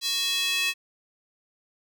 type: tone with high-pass filter sweep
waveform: square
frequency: 370 Hz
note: F#4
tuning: in tune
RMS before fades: -26 dBFS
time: 0.01-0.74 s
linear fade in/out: 50 ms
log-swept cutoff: 4000 to 2600 Hz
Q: 3
effects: none